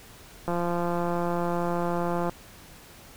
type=click train; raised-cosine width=1 ms; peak=-15 dBFS; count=315; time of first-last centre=0.48-2.295 s; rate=173 Hz; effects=pink hiss -49 dBFS RMS until 3.16 s